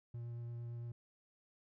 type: tone with vibrato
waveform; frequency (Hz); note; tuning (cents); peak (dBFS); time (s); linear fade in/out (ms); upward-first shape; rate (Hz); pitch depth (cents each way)
triangle; 118.4; A#2; +27; -40; 0.14-0.92; 5; triangle; 8.8; 11
effects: none